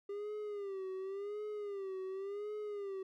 triangle tone with vibrato, 399.2 Hz, G4, 32 cents sharp, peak -37 dBFS, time 0.09-3.03 s, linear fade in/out 5 ms, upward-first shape sine, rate 0.91 Hz, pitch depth 100 cents each way, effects none

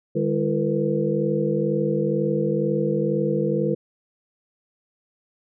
sine tone cluster, 151.7 / 203.9 / 340.6 / 455.8 / 497.9 Hz, D#3 / G#3 / F4 / A#4 / B4, -44 / -32 / -43 / -39 / +14 cents, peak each -26 dBFS, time 0.15-3.75 s, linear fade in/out 10 ms, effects none

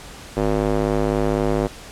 square tone with band-pass filter, 52 Hz, G#1, 3 cents sharp, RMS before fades -20 dBFS, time 0.36-1.68 s, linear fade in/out 20 ms, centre 460 Hz, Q 1.2, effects pink hiss -39 dBFS RMS until 1.91 s + low-pass 10000 Hz 12 dB/octave

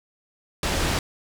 pink low-pass noise, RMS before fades -24 dBFS, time 0.63-0.99 s, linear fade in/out 2 ms, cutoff 7600 Hz, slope 12 dB/octave, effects none

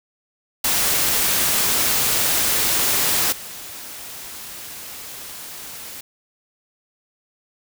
white noise with level steps, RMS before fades -19 / -35 dBFS, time 0.64-6.01 s, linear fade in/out 5 ms, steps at 3.32 s, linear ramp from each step 5 ms, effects none

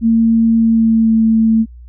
sine tone with pitch glide, 227.1 to 223.1 Hz, A#3 to A3, -45 to +24 cents, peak -8 dBFS, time 0.01-1.66 s, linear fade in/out 50 ms, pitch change -31 cents, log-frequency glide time 0.56-1.17 s, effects added 60 Hz sine -33 dBFS peak until 1.88 s

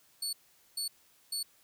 25% pulse tone bursts, 4435 Hz, C#8, in tune, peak -28 dBFS, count 3, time 0.22-1.43 s, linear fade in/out 5 ms, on 110 ms, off 440 ms, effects white hiss -65 dBFS RMS until 1.63 s

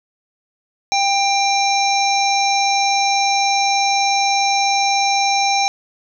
harmonic tone with a mistuned harmonic, 793 Hz, G5, 20 cents sharp, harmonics 1 / 3 / 5 / 7 / 8, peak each -16 / -21 / -23 / -24 / -25 dBFS, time 0.92-5.68 s, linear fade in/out 0 ms, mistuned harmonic 7, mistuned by -19 cents, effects none

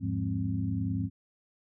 sine tone cluster, 82.6 / 104.5 / 174.7 / 205.4 / 264.2 Hz, E2 / G#2 / F3 / G#3 / C4, +4 / +11 / +1 / -19 / +17 cents, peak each -40 / -31 / -35 / -38 / -34 dBFS, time 0-1.1 s, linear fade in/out 50 ms, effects none

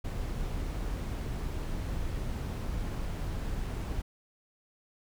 brown noise, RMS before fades -34 dBFS, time 0.04-4.02 s, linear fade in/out 10 ms, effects none

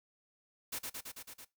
white noise with echo, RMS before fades -39 dBFS, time 0.72-0.79 s, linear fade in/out 10 ms, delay 110 ms, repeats 6, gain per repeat -2 dB, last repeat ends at 1.45 s, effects noise-tail reverb RT60 0.2 s tail -19 dB re dry

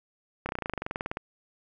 slowing click train, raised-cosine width 0.5 ms, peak -16 dBFS, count 18, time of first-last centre 0.46-1.171 s, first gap 30 ms, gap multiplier 1.04, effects none

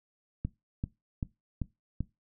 click train, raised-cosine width 5 ms, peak -19 dBFS, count 5, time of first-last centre 0.45-2.006 s, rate 2.57 Hz, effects noise-tail reverb RT60 0.2 s tail -19 dB re dry

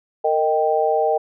sine chord, Eb major, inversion second, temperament equal with one note detuned, 458.7 / 622.3 / 784 Hz, Bb4 / Eb5 / G5, -28 / 0 / 0 cents, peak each -20 dBFS, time 0.24-1.18 s, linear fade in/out 10 ms, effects none

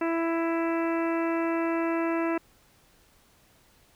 harmonic tone, 331.6 Hz, E4, 10 cents sharp, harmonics 1 / 2 / 3 / 4 / 5 / 6 / 7 / 8, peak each -26 / -32 / -35 / -37 / -40 / -41 / -44 / -42 dBFS, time 0.01-2.38 s, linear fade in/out 5 ms, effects pink hiss -61 dBFS RMS until 3.95 s

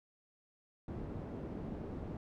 white low-pass noise, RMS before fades -43 dBFS, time 0.88-2.17 s, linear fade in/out 2 ms, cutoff 310 Hz, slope 12 dB/octave, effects none

